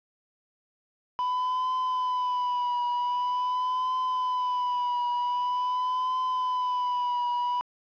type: tone with vibrato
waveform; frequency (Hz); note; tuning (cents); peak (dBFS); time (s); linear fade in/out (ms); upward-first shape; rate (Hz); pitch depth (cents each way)
triangle; 995; B5; +13; -23; 1.19-7.61; 0; triangle; 0.45; 43
effects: resampled to 11025 Hz + 9-bit